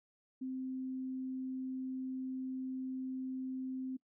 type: tone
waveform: sine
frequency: 260 Hz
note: C4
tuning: 11 cents flat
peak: -37 dBFS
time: 0.41-3.97 s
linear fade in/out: 10 ms
effects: noise-tail reverb RT60 0.1 s tail -22 dB re dry